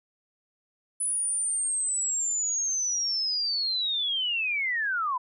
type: linear sweep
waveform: sine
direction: down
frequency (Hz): 10000 to 969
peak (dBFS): -25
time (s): 1-5.18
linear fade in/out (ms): 10
effects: none